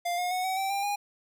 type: tone with pitch steps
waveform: square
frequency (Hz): 698.5 / 716.9 / 735.8 / 755.1 / 775 / 795.4 / 816.4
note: F5 / F5 / F#5 / F#5 / G5 / G5 / G#5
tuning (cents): 0 / +45 / -10 / +35 / -20 / +25 / -30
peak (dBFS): -28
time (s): 0.05-0.96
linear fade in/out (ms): 10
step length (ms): 130
effects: none